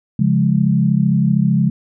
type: chord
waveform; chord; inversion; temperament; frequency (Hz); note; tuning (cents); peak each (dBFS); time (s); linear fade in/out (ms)
sine; Db major; none; equal with one note detuned; 138.99 / 174.61 / 207.7; Db3 / F3 / Ab3; +5 / 0 / 0; -16; 0.19-1.7; 5
effects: none